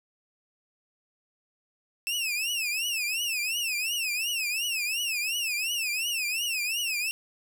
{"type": "tone with vibrato", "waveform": "sawtooth", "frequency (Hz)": 2637, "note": "E7", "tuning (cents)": 0, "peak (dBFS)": -24, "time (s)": [2.07, 7.11], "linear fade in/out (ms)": 0, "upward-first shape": "triangle", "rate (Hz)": 2.8, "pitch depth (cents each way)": 210, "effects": []}